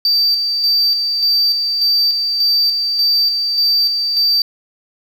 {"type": "tone with tremolo", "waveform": "sine", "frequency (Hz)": 4649, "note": "D8", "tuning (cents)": -18, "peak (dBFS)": -8, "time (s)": [0.05, 4.42], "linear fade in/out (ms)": 2, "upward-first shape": "square", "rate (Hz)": 1.7, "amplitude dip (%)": 50, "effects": ["tanh soft clip ceiling -10 dBFS", "7-bit"]}